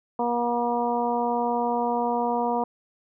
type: harmonic tone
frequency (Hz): 239.2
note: A#3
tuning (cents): +45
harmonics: 1 / 2 / 3 / 4 / 5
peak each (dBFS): -29 / -28 / -27 / -27 / -38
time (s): 0.19-2.64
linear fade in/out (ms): 5
effects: none